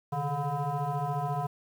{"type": "tone with frequency modulation", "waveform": "sine", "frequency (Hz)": 434.6, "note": "A4", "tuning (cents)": -21, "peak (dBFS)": -27, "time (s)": [0.12, 1.47], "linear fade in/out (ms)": 10, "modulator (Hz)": 285, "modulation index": 2.1, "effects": ["tanh soft clip ceiling -23 dBFS", "9-bit"]}